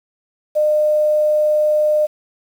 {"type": "tone with quantisation", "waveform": "sine", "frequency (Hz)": 606, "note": "D#5", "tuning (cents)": -46, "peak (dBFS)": -12, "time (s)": [0.55, 2.07], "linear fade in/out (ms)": 20, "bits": 7, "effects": []}